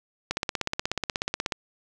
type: click train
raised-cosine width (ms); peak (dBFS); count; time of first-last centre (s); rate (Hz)
0.2; -9; 21; 0.31-1.522; 16.5
effects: none